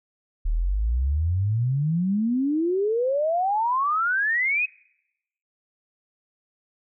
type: exponential sweep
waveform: sine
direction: up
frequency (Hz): 36.71 to 2572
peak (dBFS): -20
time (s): 0.45-4.66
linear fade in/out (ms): 10
effects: noise-tail reverb RT60 0.9 s tail -26 dB re dry

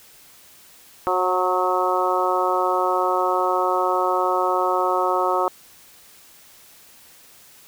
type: harmonic tone with a mistuned harmonic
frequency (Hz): 183.3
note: F#3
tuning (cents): -16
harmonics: 2 / 3 / 4 / 5 / 6 / 7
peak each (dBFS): -25 / -25 / -25 / -25 / -25 / -25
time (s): 1.07-5.48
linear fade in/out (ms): 0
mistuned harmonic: 3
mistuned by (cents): -18
effects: white hiss -49 dBFS RMS until 7.67 s

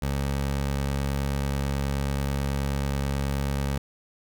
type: tone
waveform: 20% pulse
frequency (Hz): 69.3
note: C#2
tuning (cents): 0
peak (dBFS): -20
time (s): 0.02-3.78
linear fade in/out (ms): 5
effects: none

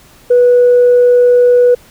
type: tone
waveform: sine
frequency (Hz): 490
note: B4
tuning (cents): -14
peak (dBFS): -3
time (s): 0.3-1.75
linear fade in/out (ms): 10
effects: tanh soft clip ceiling -1 dBFS + pink hiss -43 dBFS RMS until 1.9 s

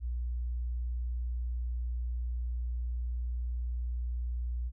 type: tone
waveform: sine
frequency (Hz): 60.1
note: B1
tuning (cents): -46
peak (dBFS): -31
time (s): 0-4.72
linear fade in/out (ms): 50
effects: none

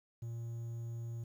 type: tone with quantisation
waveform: triangle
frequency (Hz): 116.54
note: A#2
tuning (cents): 0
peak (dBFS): -37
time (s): 0.22-1.24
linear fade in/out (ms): 5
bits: 11
effects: none

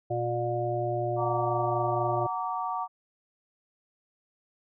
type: harmonic tone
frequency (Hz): 119.3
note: A#2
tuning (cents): +41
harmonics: 1 / 3 / 5 / 6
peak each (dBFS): -32 / -32 / -32 / -32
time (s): 0.1-2.27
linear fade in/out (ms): 10
type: chord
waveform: sine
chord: Gb augmented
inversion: none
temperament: just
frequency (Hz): 740 / 925 / 1156.2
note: Gb5 / Bb5 / D6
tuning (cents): 0 / -14 / -27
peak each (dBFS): -33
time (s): 1.16-2.88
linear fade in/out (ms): 50
effects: none

